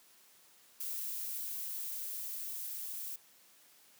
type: noise with level ramp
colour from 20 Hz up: violet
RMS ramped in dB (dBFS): -39 to -42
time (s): 0.8-3.16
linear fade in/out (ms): 5
effects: white hiss -63 dBFS RMS until 3.99 s + high-pass 150 Hz 12 dB/octave